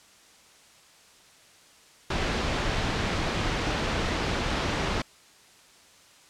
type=low-pass noise; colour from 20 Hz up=pink; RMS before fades=-28 dBFS; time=2.1-5.02 s; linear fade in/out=5 ms; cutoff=4300 Hz; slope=12 dB/octave; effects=white hiss -55 dBFS RMS until 6.29 s + low-pass 8000 Hz 12 dB/octave